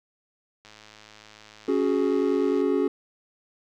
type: click train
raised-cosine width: 0.2 ms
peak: -30 dBFS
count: 211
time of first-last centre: 0.65-2.613 s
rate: 107 Hz
type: chord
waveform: triangle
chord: C# suspended fourth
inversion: none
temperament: equal with one note detuned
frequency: 277.2 / 370 / 419.9 Hz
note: C#4 / F#4 / G#4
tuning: 0 / 0 / +19 cents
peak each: -23 dBFS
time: 1.68-2.88 s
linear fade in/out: 5 ms
effects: none